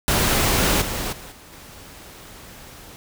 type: noise with level steps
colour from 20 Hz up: pink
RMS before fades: -19 / -27 / -39 / -45 / -42 dBFS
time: 0.08-2.96 s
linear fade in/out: 0 ms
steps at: 0.81 / 1.12 / 1.31 / 1.52 s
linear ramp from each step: 10 ms
effects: none